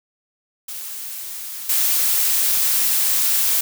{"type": "noise with level steps", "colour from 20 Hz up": "blue", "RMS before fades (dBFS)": [-31, -18], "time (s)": [0.68, 3.61], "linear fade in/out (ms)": 5, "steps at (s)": 1.69, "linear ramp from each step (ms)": 5, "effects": []}